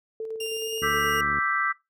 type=tone with tremolo; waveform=sine; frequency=443.5 Hz; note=A4; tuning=14 cents sharp; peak=-28 dBFS; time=0.2-1.21 s; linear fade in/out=2 ms; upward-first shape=square; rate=9.5 Hz; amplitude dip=30%
type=tone with pitch glide; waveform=sawtooth; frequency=2794 to 2844 Hz; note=F7 to F7; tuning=0 to +31 cents; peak=-28 dBFS; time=0.4-1.21 s; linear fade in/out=5 ms; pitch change=+31 cents; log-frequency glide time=0.51-0.84 s
type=chord; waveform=sine; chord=E minor seventh; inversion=third; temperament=equal; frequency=1174.7 / 1318.5 / 1568 / 1975.5 Hz; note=D6 / E6 / G6 / B6; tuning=0 / 0 / 0 / 0 cents; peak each=-28 dBFS; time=0.82-1.73 s; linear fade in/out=20 ms
type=click train; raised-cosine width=3 ms; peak=-23 dBFS; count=42; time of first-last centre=0.82-1.385 s; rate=72.6 Hz
effects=noise-tail reverb RT60 0.2 s tail -20 dB re dry + high-pass 80 Hz 12 dB/octave